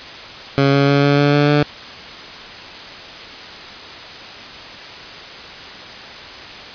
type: tone with pitch steps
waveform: 15% pulse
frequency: 138.59 / 139.96 / 141.34 / 142.73 / 144.14 / 145.56 / 147 Hz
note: C#3 / C#3 / C#3 / D3 / D3 / D3 / D3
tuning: 0 / +17 / +34 / -49 / -32 / -15 / +2 cents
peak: -5 dBFS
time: 0.58-1.63 s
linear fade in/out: 0 ms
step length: 150 ms
effects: white hiss -33 dBFS RMS until 6.74 s + resampled to 11025 Hz